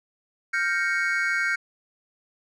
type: chord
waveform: triangle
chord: G half-diminished seventh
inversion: third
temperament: equal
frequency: 1396.9 / 1568 / 1864.7 / 2217 Hz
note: F6 / G6 / Bb6 / Db7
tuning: 0 / 0 / 0 / 0 cents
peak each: -27 / -24 / -29 / -26 dBFS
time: 0.53-1.56 s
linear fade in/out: 10 ms
effects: resampled to 24000 Hz